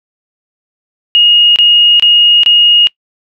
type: tone bursts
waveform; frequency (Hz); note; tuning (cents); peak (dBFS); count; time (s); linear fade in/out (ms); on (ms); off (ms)
sine; 2866; F7; +44; -3; 4; 1.15-2.871; 0; 410; 27
effects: noise-tail reverb RT60 0.1 s tail -23 dB re dry